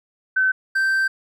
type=tone pair in turn; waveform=sine / triangle; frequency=1528 / 1560.1 Hz; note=G6 / G6; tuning=-45 / -9 cents; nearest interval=unison; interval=36 cents; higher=second; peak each=-15 dBFS; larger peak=neither; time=0.36-0.52 / 0.75-1.08 s; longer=second; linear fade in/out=10 ms; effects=none

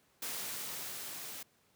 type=noise with level ramp; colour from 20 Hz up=white; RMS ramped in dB=-39 to -45 dBFS; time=0.22-1.43 s; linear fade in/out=5 ms; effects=pink hiss -70 dBFS RMS until 1.75 s + high-pass 100 Hz 12 dB/octave

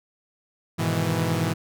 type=chord; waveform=sawtooth; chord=E major seventh; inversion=first; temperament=equal with one note detuned; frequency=103.83 / 123.9 / 155.56 / 164.81 Hz; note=G#2 / B2 / D#3 / E3; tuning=0 / +6 / 0 / 0 cents; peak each=-24 / -25 / -27 / -21 dBFS; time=0.78-1.54 s; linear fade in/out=20 ms; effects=none

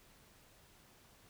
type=silence; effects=pink hiss -64 dBFS RMS until 1.29 s

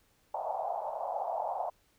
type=band-pass noise; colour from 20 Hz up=white; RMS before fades=-35 dBFS; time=0.34-1.7 s; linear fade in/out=5 ms; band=610 to 860 Hz; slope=48 dB/octave; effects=pink hiss -69 dBFS RMS until 1.98 s

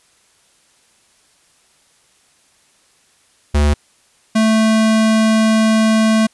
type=tone pair in turn; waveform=square; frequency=73.42 / 220 Hz; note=D2 / A3; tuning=0 / 0 cents; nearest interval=octave + perfect fifth; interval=1900 cents; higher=second; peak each=-11 dBFS; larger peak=neither; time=3.54-3.74 / 4.35-6.27 s; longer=second; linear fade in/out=10 ms; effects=white hiss -55 dBFS RMS until 6.33 s + resampled to 24000 Hz

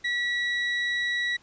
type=tone; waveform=35% pulse; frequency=1937 Hz; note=B6; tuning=34 cents flat; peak=-23 dBFS; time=0.04-1.37 s; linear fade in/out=10 ms; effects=pink hiss -58 dBFS RMS until 1.42 s + resampled to 16000 Hz

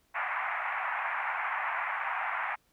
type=band-pass noise; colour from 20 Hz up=pink; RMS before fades=-33 dBFS; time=0.14-2.56 s; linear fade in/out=20 ms; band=750 to 2300 Hz; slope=48 dB/octave; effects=pink hiss -70 dBFS RMS until 2.72 s

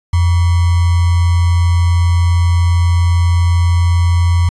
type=tone with sample-and-hold; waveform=sine; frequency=86.3 Hz; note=F2; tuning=20 cents flat; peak=-8 dBFS; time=0.13-4.49 s; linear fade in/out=5 ms; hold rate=1050 Hz; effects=resampled to 22050 Hz

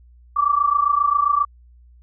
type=tone pair together; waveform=sine; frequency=1147.2 / 1174.7 Hz; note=D6 / D6; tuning=-41 / 0 cents; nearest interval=unison; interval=41 cents; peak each=-18 dBFS; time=0.36-1.45 s; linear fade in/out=10 ms; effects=added 60 Hz sine -46 dBFS peak until 2.02 s

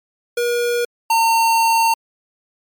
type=tone pair in turn; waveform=square; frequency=479.1 / 910.2 Hz; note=A#4 / A#5; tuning=+47 / -42 cents; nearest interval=major seventh; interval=1111 cents; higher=second; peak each=-17 / -13 dBFS; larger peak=second; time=0.37-0.85 / 1.1-1.94 s; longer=second; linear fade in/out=5 ms; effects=MP3 96 kbps

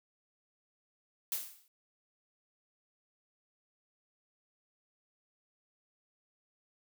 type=noise with exponential decay; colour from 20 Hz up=blue; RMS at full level=-32 dBFS; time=1.32-1.68 s; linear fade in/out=1 ms; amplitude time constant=77 ms; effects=none

